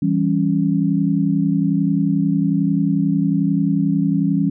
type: chord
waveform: sine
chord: C# diminished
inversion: first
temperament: equal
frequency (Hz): 164.81 / 196 / 277.2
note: E3 / G3 / C#4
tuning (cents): 0 / 0 / 0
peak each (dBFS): -19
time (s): 0.02-4.5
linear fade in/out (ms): 5
effects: none